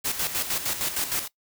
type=noise with tremolo; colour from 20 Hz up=white; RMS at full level=-26 dBFS; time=0.04-1.28 s; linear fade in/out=20 ms; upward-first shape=square; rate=6.5 Hz; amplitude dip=60%; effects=noise-tail reverb RT60 0.1 s tail -20 dB re dry